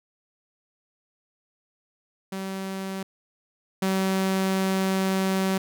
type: tone pair in turn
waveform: sawtooth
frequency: 192 / 190.78 Hz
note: G3 / G3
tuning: -36 / -47 cents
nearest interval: unison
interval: 11 cents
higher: first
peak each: -26 / -18 dBFS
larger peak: second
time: 2.32-3.03 / 3.82-5.58 s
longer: second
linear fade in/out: 5 ms
effects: none